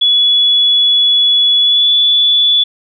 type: tone with pitch glide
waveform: sine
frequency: 3400 to 3445 Hz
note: G#7 to A7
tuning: +40 to -37 cents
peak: -7 dBFS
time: 0.01-2.64 s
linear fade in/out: 10 ms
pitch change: +23 cents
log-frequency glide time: 1.58-1.91 s
effects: none